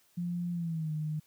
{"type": "tone with pitch glide", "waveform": "sine", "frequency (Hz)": [174.61, 153.77], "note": ["F3", "D#3"], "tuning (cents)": [0, -20], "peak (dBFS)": -31, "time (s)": [0.17, 1.2], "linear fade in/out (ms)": 10, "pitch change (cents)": -220, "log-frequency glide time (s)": [0.52, 0.92], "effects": ["white hiss -67 dBFS RMS until 1.26 s"]}